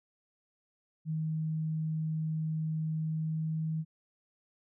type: tone with pitch glide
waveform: sine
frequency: 157.7 to 158.71 Hz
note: D#3 to D#3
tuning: +24 to +35 cents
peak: -30 dBFS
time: 1.05-3.85 s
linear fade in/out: 50 ms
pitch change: +11 cents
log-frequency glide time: 2.94-3.63 s
effects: none